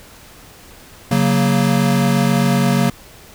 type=chord; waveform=square; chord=F# major; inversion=second; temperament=equal; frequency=138.59 / 185 / 233.1 Hz; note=C#3 / F#3 / A#3; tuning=0 / 0 / 0 cents; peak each=-18 dBFS; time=1.11-2.9 s; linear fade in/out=5 ms; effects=pink hiss -42 dBFS RMS until 3.34 s